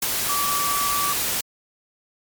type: tone in noise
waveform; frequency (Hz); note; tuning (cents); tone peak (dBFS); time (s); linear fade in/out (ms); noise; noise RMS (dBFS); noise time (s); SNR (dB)
sine; 1153; D6; -32; -23; 0.29-1.13; 5; white; -24; 0.02-1.41; -2
effects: MP3 96 kbps